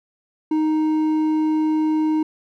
sine tone with hard clipping, 311.1 Hz, D#4, in tune, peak -18 dBFS, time 0.51-2.23 s, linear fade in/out 5 ms, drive 5 dB, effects none

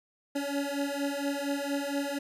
25% pulse beating tone pair, 280 / 284.3 Hz, C#4 / C#4, +18 / +44 cents, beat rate 4.3 Hz, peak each -29 dBFS, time 0.35-2.19 s, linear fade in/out 10 ms, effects resampled to 32000 Hz

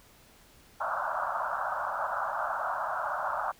white band-pass noise, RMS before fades -32 dBFS, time 0.8-3.52 s, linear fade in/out 10 ms, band 580 to 1500 Hz, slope 96 dB/octave, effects pink hiss -58 dBFS RMS until 3.59 s

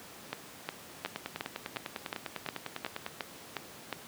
two click trains, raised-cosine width 0.3 ms, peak -19 / -17 dBFS, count 21 / 11, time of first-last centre 1.06-3.064 / 0.33-3.927 s, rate 9.98 / 2.78 Hz, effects pink hiss -49 dBFS RMS until 4.07 s + high-pass 150 Hz 12 dB/octave

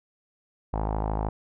sawtooth tone with low-pass filter, 53.1 Hz, G#1, 39 cents sharp, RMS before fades -28 dBFS, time 0.73-1.29 s, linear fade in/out 5 ms, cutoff 860 Hz, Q 4, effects none

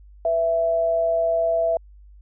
sine tone pair together, 496.1 / 662.2 Hz, B4 / E5, +8 / +8 cents, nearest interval perfect fourth, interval 500 cents, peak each -29 / -18 dBFS, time 0.25-1.77 s, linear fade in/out 2 ms, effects added 50 Hz sine -44 dBFS peak until 2.21 s

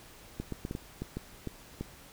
clicks, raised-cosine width 3 ms, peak -22 dBFS, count 9, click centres 0.4 / 0.523 / 0.651 / 0.711 / 0.751 / 1.02 / 1.17 / 1.473 / 1.81 s, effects pink hiss -53 dBFS RMS until 2.12 s

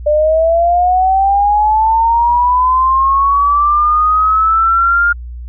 sine linear sweep, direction up, 591 to 1415 Hz, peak -8 dBFS, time 0.06-5.13 s, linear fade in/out 10 ms, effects added 60 Hz sine -24 dBFS peak until 5.48 s

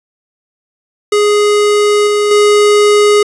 square tone with level steps, 415.3 Hz, G#4, in tune, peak -8 / -10 / -6 dBFS, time 1.12-3.23 s, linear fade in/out 5 ms, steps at 2.07 / 2.31 s, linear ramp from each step 2 ms, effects resampled to 24000 Hz + 7-bit

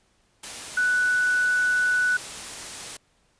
sine tone in noise, 1484 Hz, F#6, 5 cents sharp, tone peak -19 dBFS, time 0.77-2.17 s, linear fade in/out 5 ms, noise white, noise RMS -36 dBFS, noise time 0.43-2.97 s, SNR +14 dB, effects pink hiss -65 dBFS RMS until 3.39 s + resampled to 22050 Hz

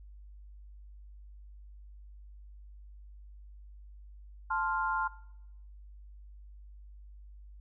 sine chord, F major, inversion first, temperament equal, 880 / 1046.5 / 1396.9 Hz, A5 / C6 / F6, 0 / 0 / 0 cents, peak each -33 dBFS, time 4.5-5.08 s, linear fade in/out 10 ms, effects noise-tail reverb RT60 0.8 s tail -20 dB re dry + added 50 Hz sine -48 dBFS peak until 7.6 s

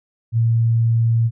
sine tone, 115 Hz, A#2, 23 cents flat, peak -13 dBFS, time 0.32-1.31 s, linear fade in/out 50 ms, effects none

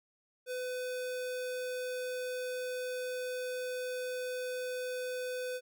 square tone, 503 Hz, B4, 32 cents sharp, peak -36 dBFS, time 0.46-5.61 s, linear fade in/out 50 ms, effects none

